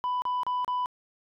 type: tone bursts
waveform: sine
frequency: 994 Hz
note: B5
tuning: 11 cents sharp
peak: -23 dBFS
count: 4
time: 0.04-0.859 s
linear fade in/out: 0 ms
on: 180 ms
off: 33 ms
effects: tanh soft clip ceiling -25 dBFS